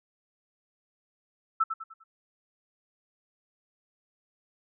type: tone with echo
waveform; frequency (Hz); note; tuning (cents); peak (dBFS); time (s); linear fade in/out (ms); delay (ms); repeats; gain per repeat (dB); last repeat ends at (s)
sine; 1318.5; E6; 0; -20; 1.6-1.64; 10; 100; 4; -8; 2.04
effects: none